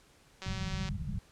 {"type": "click train", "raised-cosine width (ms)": 0.2, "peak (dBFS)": -25, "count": 90, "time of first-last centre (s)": [0.42, 0.888], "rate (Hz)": 190}
{"type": "low-pass noise", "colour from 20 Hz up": "white", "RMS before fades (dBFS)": -36, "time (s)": [0.46, 1.19], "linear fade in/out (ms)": 2, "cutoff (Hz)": 200, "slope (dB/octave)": 96}
{"effects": ["pink hiss -62 dBFS RMS until 1.31 s", "low-pass 10000 Hz 12 dB/octave"]}